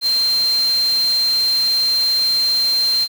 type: tone in noise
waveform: sine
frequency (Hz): 4160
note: C8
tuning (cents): -11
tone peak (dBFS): -14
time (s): 0.01-3.08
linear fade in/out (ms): 50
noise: white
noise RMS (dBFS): -30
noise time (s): 0.01-3.08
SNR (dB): +13
effects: none